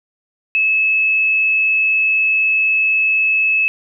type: tone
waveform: sine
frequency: 2596 Hz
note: E7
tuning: 27 cents flat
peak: -12 dBFS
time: 0.55-3.68 s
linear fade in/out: 0 ms
effects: none